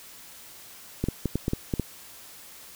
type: clicks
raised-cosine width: 3 ms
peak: -12 dBFS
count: 8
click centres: 1.04 / 1.086 / 1.257 / 1.356 / 1.481 / 1.534 / 1.738 / 1.797 s
effects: white hiss -47 dBFS RMS until 2.75 s